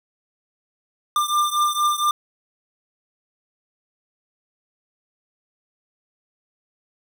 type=beating tone pair; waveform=square; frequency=1193 / 1197.3 Hz; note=D6 / D6; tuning=+27 / +33 cents; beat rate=4.3 Hz; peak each=-21 / -23 dBFS; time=1.16-2.11 s; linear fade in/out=2 ms; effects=none